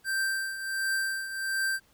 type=tone with tremolo; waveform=square; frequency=1568 Hz; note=G6; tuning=in tune; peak=-26 dBFS; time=0.04-1.8 s; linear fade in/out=50 ms; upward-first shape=triangle; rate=1.4 Hz; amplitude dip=70%; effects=pink hiss -64 dBFS RMS until 1.93 s